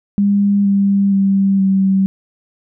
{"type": "tone with pitch steps", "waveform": "sine", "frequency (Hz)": [201.5, 198.5, 195.54, 192.62], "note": ["G3", "G3", "G3", "G3"], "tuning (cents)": [48, 22, -4, -30], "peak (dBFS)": -10, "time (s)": [0.18, 2.06], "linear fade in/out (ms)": 0, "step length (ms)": 470, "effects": []}